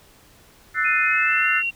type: chord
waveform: sine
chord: F# half-diminished seventh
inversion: third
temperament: equal with one note detuned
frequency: 1318.5 / 1480 / 1780.5 / 2093 Hz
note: E6 / F#6 / A6 / C7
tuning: 0 / 0 / +20 / 0 cents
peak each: -26 / -24 / -23 / -24 dBFS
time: 0.74-1.63 s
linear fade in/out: 50 ms
type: tone with pitch glide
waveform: sine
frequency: 2491 to 2748 Hz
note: D#7 to F7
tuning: +1 to -29 cents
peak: -21 dBFS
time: 0.84-1.71 s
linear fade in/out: 20 ms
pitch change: +170 cents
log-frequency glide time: 1.03-1.47 s
effects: pink hiss -52 dBFS RMS until 1.75 s